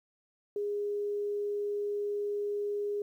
sine tone, 410.8 Hz, G#4, 19 cents flat, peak -30 dBFS, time 0.56-3.02 s, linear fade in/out 2 ms, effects 11-bit

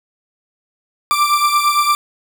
40% pulse beating tone pair, 1175 / 1183.8 Hz, D6 / D6, +1 / +13 cents, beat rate 8.8 Hz, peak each -13 / -17 dBFS, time 1.11-1.95 s, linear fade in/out 0 ms, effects 7-bit

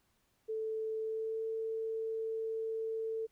sine tone with pitch glide, 440 to 445.9 Hz, A4 to A4, 0 to +23 cents, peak -34 dBFS, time 0.48-3.27 s, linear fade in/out 20 ms, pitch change +23 cents, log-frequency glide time 0.99-1.45 s, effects pink hiss -75 dBFS RMS until 3.31 s

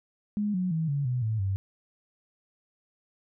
sine tone with pitch steps, 207.7 / 182.91 / 161.09 / 141.86 / 124.93 / 110.03 / 96.9 Hz, G#3 / F#3 / E3 / C#3 / B2 / A2 / G2, 0 / -20 / -40 / +40 / +20 / 0 / -20 cents, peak -25 dBFS, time 0.37-1.56 s, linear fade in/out 0 ms, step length 170 ms, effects none

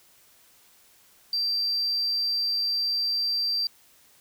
triangle tone, 4699 Hz, D8, in tune, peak -21 dBFS, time 1.33-3.67 s, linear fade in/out 2 ms, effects tanh soft clip ceiling -20 dBFS + white hiss -58 dBFS RMS until 4.2 s

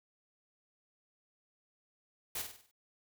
white noise with echo, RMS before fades -38 dBFS, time 2.35-2.42 s, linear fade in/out 5 ms, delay 49 ms, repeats 6, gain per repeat -6 dB, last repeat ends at 2.714 s, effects none

